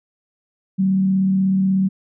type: tone with frequency modulation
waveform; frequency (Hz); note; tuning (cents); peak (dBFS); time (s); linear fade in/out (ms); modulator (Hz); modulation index
sine; 190.8; G3; -47; -14; 0.78-1.89; 20; 36.4; 0.23
effects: none